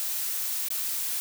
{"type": "noise with dropouts", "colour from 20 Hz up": "blue", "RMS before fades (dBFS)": -30, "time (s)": [0, 1.2], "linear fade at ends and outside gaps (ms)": 0, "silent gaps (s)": [0.685, 0.704], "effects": []}